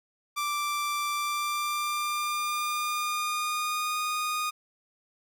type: tone with pitch glide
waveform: sawtooth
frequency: 1174.7 to 1231.7 Hz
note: D6 to D#6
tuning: 0 to -18 cents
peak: -24 dBFS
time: 0.36-4.51 s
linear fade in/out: 20 ms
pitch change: +82 cents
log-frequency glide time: 1.13-3.99 s
effects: 11-bit